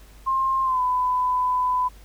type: tone with pitch glide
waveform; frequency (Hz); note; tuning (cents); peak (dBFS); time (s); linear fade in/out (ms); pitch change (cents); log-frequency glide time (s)
sine; 1061 to 1002; C6 to B5; +24 to +25; -19; 0.26-1.89; 20; -99; 0.63-0.81
effects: added 50 Hz sine -45 dBFS peak until 2.04 s + pink hiss -53 dBFS RMS until 2.04 s